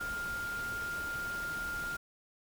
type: tone in noise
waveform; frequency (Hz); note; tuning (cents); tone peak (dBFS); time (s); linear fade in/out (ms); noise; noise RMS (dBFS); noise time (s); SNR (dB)
sine; 1404; F6; +9; -35; 0-1.97; 10; pink; -45; 0-1.97; +7
effects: none